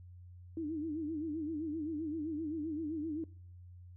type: tone with vibrato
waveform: sine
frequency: 311.1 Hz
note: D#4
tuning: in tune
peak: -35 dBFS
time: 0.57-3.24 s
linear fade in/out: 2 ms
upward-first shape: sine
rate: 7.7 Hz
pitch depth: 110 cents each way
effects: noise-tail reverb RT60 0.6 s tail -24 dB re dry + added 89 Hz sine -50 dBFS peak until 3.96 s